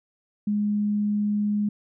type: tone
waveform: sine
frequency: 207.7 Hz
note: G#3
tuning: in tune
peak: -21 dBFS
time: 0.47-1.69 s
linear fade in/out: 5 ms
effects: none